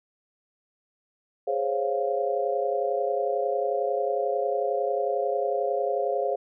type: chord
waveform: sine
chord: Db major seventh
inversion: second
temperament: equal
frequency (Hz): 415.3 / 523.3 / 554.4 / 698.5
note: Ab4 / C5 / Db5 / F5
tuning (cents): 0 / 0 / 0 / 0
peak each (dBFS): -29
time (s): 1.47-6.36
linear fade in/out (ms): 10
effects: none